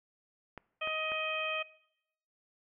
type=clicks; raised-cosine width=0.5 ms; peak=-28 dBFS; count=3; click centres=0.577 / 0.874 / 1.119 s
type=harmonic tone; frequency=628 Hz; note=D#5; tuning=16 cents sharp; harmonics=1 / 2 / 3 / 4 / 5; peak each=-39 / -39 / -45 / -36 / -41 dBFS; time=0.81-1.63 s; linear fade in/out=10 ms
effects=noise-tail reverb RT60 0.8 s tail -21 dB re dry